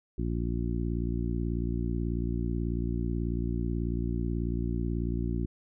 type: harmonic tone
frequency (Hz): 58.27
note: A#1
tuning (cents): 0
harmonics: 1 / 2 / 3 / 4 / 5 / 6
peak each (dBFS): -31 / -34 / -36 / -37 / -38 / -39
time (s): 0.18-5.46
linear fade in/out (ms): 5
effects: none